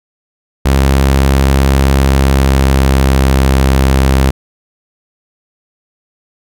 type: tone with pitch glide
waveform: sawtooth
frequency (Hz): 67.7 to 66.58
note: C#2 to C2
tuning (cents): -40 to +31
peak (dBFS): -3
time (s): 0.65-4.31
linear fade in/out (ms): 10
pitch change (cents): -29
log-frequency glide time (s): 1.99-3.27
effects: none